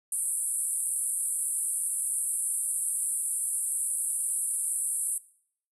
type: band-pass noise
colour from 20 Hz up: white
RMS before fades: -30 dBFS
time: 0.12-5.18 s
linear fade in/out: 2 ms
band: 8400 to 11000 Hz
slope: 96 dB/octave
effects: noise-tail reverb RT60 0.6 s tail -19 dB re dry